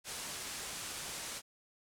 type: low-pass noise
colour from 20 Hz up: white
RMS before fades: -43 dBFS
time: 0.04-1.42 s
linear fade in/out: 50 ms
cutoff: 9900 Hz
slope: 24 dB/octave
effects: none